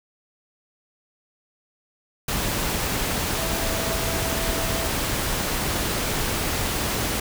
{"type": "tone in noise", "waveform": "sine", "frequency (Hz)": 659.3, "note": "E5", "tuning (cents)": 0, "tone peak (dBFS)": -32, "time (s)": [3.38, 4.89], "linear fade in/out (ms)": 5, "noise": "pink", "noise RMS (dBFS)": -25, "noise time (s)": [2.28, 7.2], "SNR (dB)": -10, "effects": []}